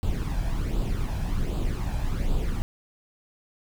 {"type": "noise with flanger", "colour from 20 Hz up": "brown", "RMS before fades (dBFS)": -26, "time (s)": [0.03, 2.62], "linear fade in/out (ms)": 0, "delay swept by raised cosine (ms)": [0.25, 1.25], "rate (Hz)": 1.3, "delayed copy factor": 0.6, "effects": []}